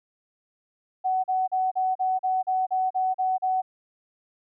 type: tone bursts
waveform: sine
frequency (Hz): 749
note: F#5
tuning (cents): +21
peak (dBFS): -21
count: 11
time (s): 1.04-3.62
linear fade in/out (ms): 20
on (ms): 200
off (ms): 38
effects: none